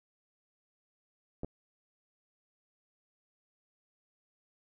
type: clicks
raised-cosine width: 2 ms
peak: -25 dBFS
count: 2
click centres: 1.434 / 1.446 s
effects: none

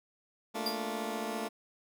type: chord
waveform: 15% pulse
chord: Bb major seventh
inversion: third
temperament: just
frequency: 218.5 / 233.1 / 291.4 / 349.6 Hz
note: A3 / Bb3 / D4 / F4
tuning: -12 / 0 / -13 / +2 cents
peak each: -31 / -35 / -36 / -37 dBFS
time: 0.54-1.49 s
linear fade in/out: 20 ms
type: tone with exponential decay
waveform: 45% pulse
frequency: 4794 Hz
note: D8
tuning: 35 cents sharp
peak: -28 dBFS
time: 0.66-0.84 s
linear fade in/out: 5 ms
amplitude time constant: 38 ms
effects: none

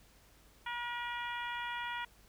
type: harmonic tone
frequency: 479 Hz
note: A#4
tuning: 47 cents sharp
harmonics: 2 / 3 / 4 / 5 / 6 / 7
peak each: -40 / -43 / -43 / -47 / -49 / -49 dBFS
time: 0.66-2.05 s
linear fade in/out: 5 ms
effects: added 50 Hz sine -64 dBFS peak until 2.28 s + pink hiss -64 dBFS RMS until 2.28 s

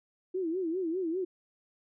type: tone with vibrato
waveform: sine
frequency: 349.2 Hz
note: F4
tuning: in tune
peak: -29 dBFS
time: 0.34-1.25 s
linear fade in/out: 10 ms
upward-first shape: sine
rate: 5 Hz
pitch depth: 160 cents each way
effects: none

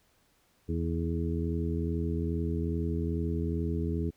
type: harmonic tone with a mistuned harmonic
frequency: 82.41 Hz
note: E2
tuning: in tune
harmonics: 1 / 2 / 3 / 4 / 5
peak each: -31 / -34 / -36 / -37 / -38 dBFS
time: 0.68-4.11 s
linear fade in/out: 20 ms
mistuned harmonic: 5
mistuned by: +38 cents
effects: pink hiss -68 dBFS RMS until 4.16 s

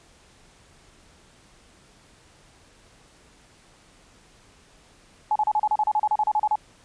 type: tone bursts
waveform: sine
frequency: 850 Hz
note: G#5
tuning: 40 cents sharp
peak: -18 dBFS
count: 16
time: 5.31-6.556 s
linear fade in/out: 2 ms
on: 46 ms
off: 34 ms
effects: pink hiss -55 dBFS RMS until 6.84 s + resampled to 22050 Hz

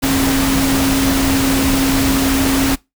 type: tone in noise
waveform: sine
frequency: 270.1 Hz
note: C#4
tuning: 45 cents flat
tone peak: -14 dBFS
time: 0.02-2.76 s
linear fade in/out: 20 ms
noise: pink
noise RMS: -18 dBFS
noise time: 0.02-2.76 s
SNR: +1 dB
effects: noise-tail reverb RT60 0.2 s tail -22 dB re dry

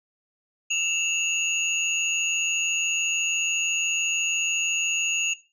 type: tone cluster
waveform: sine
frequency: 2653 / 2819 / 6710 Hz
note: E7 / F7 / G#8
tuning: +10 / +16 / +17 cents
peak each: -26 dBFS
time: 0.7-5.34 s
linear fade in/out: 10 ms
effects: noise-tail reverb RT60 0.3 s tail -17 dB re dry + tanh soft clip ceiling -14 dBFS

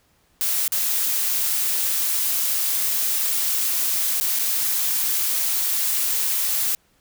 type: noise with dropouts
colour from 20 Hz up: blue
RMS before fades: -22 dBFS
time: 0.41-6.75 s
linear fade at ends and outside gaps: 0 ms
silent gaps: 0.679-0.721 / 4.2-4.21 / 4.389-4.394 s
effects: pink hiss -62 dBFS RMS until 7 s

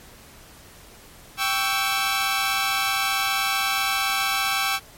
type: chord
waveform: 15% pulse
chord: C# diminished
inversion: second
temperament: equal with one note detuned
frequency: 784 / 1121.6 / 1318.5 Hz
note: G5 / C#6 / E6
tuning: 0 / +20 / 0 cents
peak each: -19 / -20 / -19 dBFS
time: 1.37-4.8 s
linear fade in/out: 50 ms
effects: pink hiss -47 dBFS RMS until 4.97 s + MP3 64 kbps

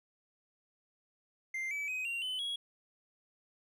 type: tone with pitch steps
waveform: triangle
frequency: 2093 / 2296 / 2518 / 2762 / 3029 / 3322 Hz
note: C7 / D7 / D#7 / F7 / F#7 / G#7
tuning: 0 / -40 / +20 / -20 / +40 / 0 cents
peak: -33 dBFS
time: 1.54-2.56 s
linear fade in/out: 5 ms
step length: 170 ms
effects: none

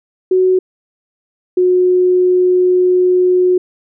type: tone pair in turn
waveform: sine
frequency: 371.3 / 363.9 Hz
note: F#4 / F#4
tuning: +6 / -29 cents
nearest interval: unison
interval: 35 cents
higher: first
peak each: -8 dBFS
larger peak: neither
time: 0.31-0.59 / 1.57-3.58 s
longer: second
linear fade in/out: 5 ms
effects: none

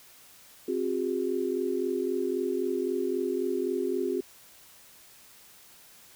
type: tone cluster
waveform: sine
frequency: 264.1 / 361.8 / 405.6 Hz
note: C4 / F#4 / G#4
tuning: +16 / -39 / -41 cents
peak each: -33 / -29 / -31 dBFS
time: 0.68-4.21 s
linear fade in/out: 5 ms
effects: white hiss -54 dBFS RMS until 6.15 s

